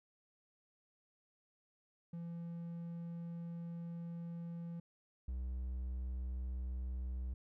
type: tone pair in turn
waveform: triangle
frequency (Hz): 169.5 / 63.03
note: E3 / B1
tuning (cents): +49 / +36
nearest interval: octave + perfect fourth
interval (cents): 1713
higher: first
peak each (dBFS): -40 / -36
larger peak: second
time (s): 2.13-4.8 / 5.28-7.34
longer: first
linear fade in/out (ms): 5
effects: none